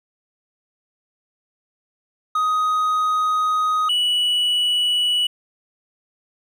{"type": "tone pair in turn", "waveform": "triangle", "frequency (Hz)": [1252, 2945], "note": ["D#6", "F#7"], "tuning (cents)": [10, -9], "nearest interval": "octave + minor third", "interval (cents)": 1481, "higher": "second", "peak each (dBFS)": -15, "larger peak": "neither", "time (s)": [[2.35, 3.89], [3.89, 5.27]], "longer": "first", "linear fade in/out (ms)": 5, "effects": []}